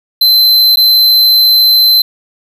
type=tone with dropouts; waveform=square; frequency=4077 Hz; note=C8; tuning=46 cents flat; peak=-5 dBFS; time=0.21-2.02 s; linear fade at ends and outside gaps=5 ms; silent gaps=0.759-0.77 s; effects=none